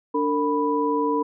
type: tone cluster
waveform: sine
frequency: 292.6 / 454.9 / 987 Hz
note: D4 / A#4 / B5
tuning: -6 / -42 / -1 cents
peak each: -24 dBFS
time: 0.14-1.23 s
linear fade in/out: 10 ms
effects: none